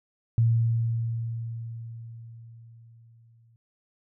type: tone with exponential decay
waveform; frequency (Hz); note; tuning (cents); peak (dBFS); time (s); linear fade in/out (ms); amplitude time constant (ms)
sine; 115.1; A#2; -22; -17; 0.38-3.56; 0; 690
effects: none